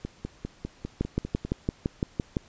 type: two click trains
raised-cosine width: 3 ms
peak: -19 / -12 dBFS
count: 8 / 9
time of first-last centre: 0.05-1.45 / 1.01-2.368 s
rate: 5 / 5.89 Hz
effects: pink hiss -56 dBFS RMS until 2.48 s + resampled to 16000 Hz